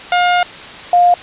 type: tone pair in turn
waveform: sawtooth / sine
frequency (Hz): 712 / 706.7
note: F5 / F5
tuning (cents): +33 / +20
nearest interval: unison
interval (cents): 13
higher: first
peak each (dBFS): -6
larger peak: neither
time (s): 0.12-0.43 / 0.93-1.14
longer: first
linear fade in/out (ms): 2
effects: white hiss -31 dBFS RMS until 1.22 s + resampled to 8000 Hz